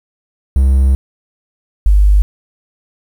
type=tone pair in turn; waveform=triangle / sine; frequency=66.6 / 50.15 Hz; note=C2 / G1; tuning=+31 / +40 cents; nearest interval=perfect fourth; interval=491 cents; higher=first; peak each=-5 dBFS; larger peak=neither; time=0.56-0.95 / 1.86-2.22 s; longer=first; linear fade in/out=0 ms; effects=7-bit